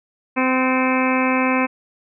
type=harmonic tone with a mistuned harmonic; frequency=258.1 Hz; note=C4; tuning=23 cents flat; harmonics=1 / 2 / 3 / 4 / 5 / 6 / 7 / 8 / 9 / 10; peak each=-19 / -24 / -27 / -23 / -30 / -30 / -31 / -29 / -27 / -27 dBFS; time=0.36-1.67 s; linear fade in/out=20 ms; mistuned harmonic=8; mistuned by=+51 cents; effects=none